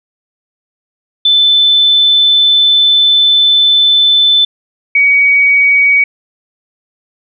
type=tone pair in turn; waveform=sine; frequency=3520 / 2257 Hz; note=A7 / C#7; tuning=0 / +31 cents; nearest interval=minor sixth; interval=769 cents; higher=first; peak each=-5 dBFS; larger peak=neither; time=1.25-4.45 / 4.95-6.04 s; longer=first; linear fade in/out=5 ms; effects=none